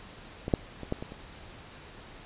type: clicks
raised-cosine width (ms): 2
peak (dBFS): -19 / -8 / -25 / -15 / -23 / -28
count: 6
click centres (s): 0.481 / 0.538 / 0.833 / 0.924 / 1.025 / 1.121
effects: pink hiss -48 dBFS RMS until 2.25 s + resampled to 8000 Hz